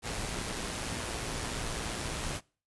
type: noise with amplitude modulation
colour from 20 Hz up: pink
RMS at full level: -34 dBFS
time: 0.02-2.41 s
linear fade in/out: 50 ms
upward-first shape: sine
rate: 115 Hz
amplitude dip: 40%
effects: noise-tail reverb RT60 0.4 s tail -25 dB re dry + resampled to 24000 Hz